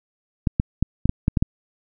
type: clicks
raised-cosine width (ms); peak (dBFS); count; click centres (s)
5; -5; 8; 0.472 / 0.599 / 0.826 / 1.056 / 1.094 / 1.281 / 1.372 / 1.425
effects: none